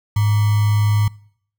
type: tone with sample-and-hold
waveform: sine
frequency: 104.8 Hz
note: G#2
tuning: 16 cents sharp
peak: -13 dBFS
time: 0.16-1.08 s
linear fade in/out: 5 ms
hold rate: 1050 Hz
effects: noise-tail reverb RT60 0.6 s tail -23 dB re dry